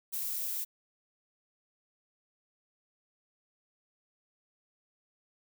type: noise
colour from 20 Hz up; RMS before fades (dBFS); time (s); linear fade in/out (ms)
violet; -35; 0.12-0.65; 20
effects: none